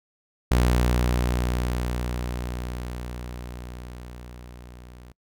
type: tone with level ramp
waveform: sawtooth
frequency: 60.9 Hz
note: B1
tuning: 24 cents flat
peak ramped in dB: -13 to -40 dBFS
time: 0.51-5.12 s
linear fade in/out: 5 ms
effects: noise-tail reverb RT60 0.1 s tail -26 dB re dry